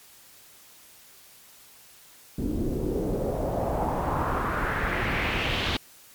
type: noise with low-pass filter sweep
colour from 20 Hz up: pink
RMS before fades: -27 dBFS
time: 2.38-5.77 s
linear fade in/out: 5 ms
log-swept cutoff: 270 to 3500 Hz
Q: 2.7
effects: white hiss -52 dBFS RMS until 6.14 s + MP3 96 kbps